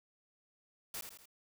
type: noise with echo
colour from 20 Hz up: white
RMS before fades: -42 dBFS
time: 0.94-1.01 s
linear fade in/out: 2 ms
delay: 82 ms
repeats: 3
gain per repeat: -6 dB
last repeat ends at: 1.256 s
effects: none